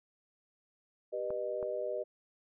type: chord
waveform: sine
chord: G augmented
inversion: none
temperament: just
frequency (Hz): 392 / 490 / 612.5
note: G4 / B4 / D#5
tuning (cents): 0 / -14 / -27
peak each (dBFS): -40 / -38 / -36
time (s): 1.12-2.04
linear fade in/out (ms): 20
type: clicks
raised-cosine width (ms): 1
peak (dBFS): -30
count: 2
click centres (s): 1.305 / 1.628
effects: none